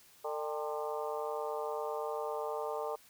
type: harmonic tone with a mistuned harmonic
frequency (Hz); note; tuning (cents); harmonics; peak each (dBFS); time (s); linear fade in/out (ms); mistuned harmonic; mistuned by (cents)
150.1; D3; +38; 3 / 4 / 5 / 6 / 7 / 8; -38 / -40 / -42 / -44 / -45 / -46; 0.24-2.96; 10; 5; +95
effects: white hiss -61 dBFS RMS until 3.09 s